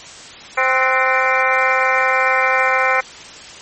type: harmonic tone with a mistuned harmonic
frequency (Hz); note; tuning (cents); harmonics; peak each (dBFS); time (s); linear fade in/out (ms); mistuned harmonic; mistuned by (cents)
260.9; C4; -5; 2 / 3 / 4 / 5 / 6 / 7 / 8 / 9; -21 / -21 / -21 / -21 / -21 / -21 / -21 / -21; 0.57-3.01; 10; 6; -83
effects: white hiss -36 dBFS RMS until 3.61 s + MP3 32 kbps